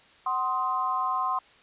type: chord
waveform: sine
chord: C diminished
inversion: second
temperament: just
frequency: 753.5 / 1046.5 / 1255.8 Hz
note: Gb5 / C6 / Eb6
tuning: +31 / 0 / +16 cents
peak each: -32 / -26 / -32 dBFS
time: 0.26-1.39 s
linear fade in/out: 5 ms
effects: white hiss -56 dBFS RMS until 1.62 s + resampled to 8000 Hz